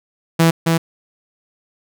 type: tone with echo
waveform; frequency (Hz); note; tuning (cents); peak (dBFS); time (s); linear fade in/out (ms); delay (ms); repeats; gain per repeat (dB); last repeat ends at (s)
sawtooth; 164.8; E3; 0; -6; 0.39-0.51; 10; 270; 1; -3; 0.78
effects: none